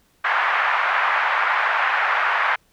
white band-pass noise, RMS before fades -20 dBFS, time 0.24-2.56 s, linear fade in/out 10 ms, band 790 to 1900 Hz, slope 24 dB/octave, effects pink hiss -61 dBFS RMS until 2.72 s

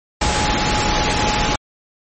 sine tone in noise, 843 Hz, G#5, 26 cents sharp, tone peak -22 dBFS, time 0.21-1.56 s, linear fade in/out 5 ms, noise pink, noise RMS -18 dBFS, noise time 0.21-1.56 s, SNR -7 dB, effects MP3 32 kbps

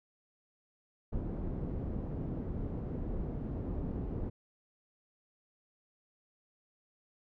pink low-pass noise, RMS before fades -37 dBFS, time 1.12-4.3 s, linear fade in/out 10 ms, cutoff 360 Hz, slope 12 dB/octave, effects none

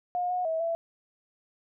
sine tone with pitch steps, 715 / 725 / 646 / 667 Hz, F5 / F#5 / E5 / E5, +41 / -35 / -35 / +20 cents, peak -26 dBFS, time 0.15-0.75 s, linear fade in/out 0 ms, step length 150 ms, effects none

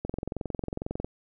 click train, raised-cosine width 2 ms, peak -18 dBFS, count 23, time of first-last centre 0.05-1.045 s, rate 22.1 Hz, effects none

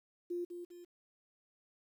sine tone with echo, 350 Hz, F4, 4 cents sharp, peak -35 dBFS, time 0.3-0.45 s, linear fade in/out 10 ms, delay 200 ms, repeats 2, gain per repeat -7 dB, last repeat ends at 0.85 s, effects 11-bit

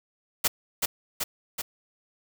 white noise with echo, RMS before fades -22 dBFS, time 0.44-0.48 s, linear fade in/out 10 ms, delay 380 ms, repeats 3, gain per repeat -3 dB, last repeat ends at 1.62 s, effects none

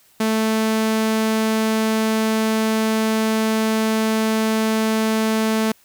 sawtooth tone, 220 Hz, A3, in tune, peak -13 dBFS, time 0.2-5.72 s, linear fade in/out 5 ms, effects white hiss -55 dBFS RMS until 5.84 s

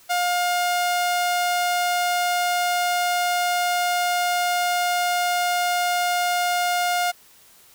sawtooth tone, 710 Hz, F5, 28 cents sharp, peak -16 dBFS, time 0.09-7.12 s, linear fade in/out 20 ms, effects white hiss -52 dBFS RMS until 7.74 s

